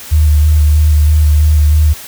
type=tone with vibrato; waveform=sine; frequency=75.7 Hz; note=D#2; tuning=47 cents flat; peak=-5 dBFS; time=0.11-1.94 s; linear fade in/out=20 ms; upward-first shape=square; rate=3.1 Hz; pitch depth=23 cents each way; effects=white hiss -30 dBFS RMS until 2.07 s